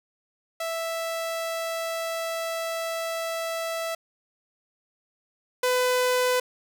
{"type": "tone pair in turn", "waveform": "sawtooth", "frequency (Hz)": [659.3, 501.5], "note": ["E5", "B4"], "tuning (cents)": [0, 26], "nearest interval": "perfect fourth", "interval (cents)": 474, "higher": "first", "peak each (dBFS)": [-24, -17], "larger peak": "second", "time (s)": [[0.6, 3.95], [5.63, 6.4]], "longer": "first", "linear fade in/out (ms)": 5, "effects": []}